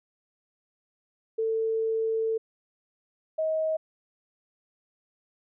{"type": "tone pair in turn", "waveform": "sine", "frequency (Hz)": [446.2, 632.8], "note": ["A4", "D#5"], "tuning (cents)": [24, 29], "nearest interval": "tritone", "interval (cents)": 605, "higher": "second", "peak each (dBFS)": -24, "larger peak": "neither", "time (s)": [[1.38, 2.38], [3.38, 3.77]], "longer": "first", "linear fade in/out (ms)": 10, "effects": []}